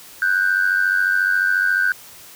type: tone pair together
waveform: sine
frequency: 1480 / 1574.2 Hz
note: F#6 / G6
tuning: 0 / +7 cents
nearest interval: minor second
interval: 107 cents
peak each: -17 dBFS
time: 0.22-1.92 s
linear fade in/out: 2 ms
effects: tanh soft clip ceiling -9 dBFS + white hiss -42 dBFS RMS until 2.35 s